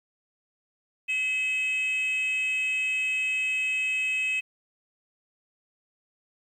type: tone with frequency modulation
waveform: sine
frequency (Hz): 2567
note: E7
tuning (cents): -47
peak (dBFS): -22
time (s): 1.08-4.41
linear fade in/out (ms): 20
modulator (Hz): 532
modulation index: 0.36
effects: tanh soft clip ceiling -23 dBFS + 10-bit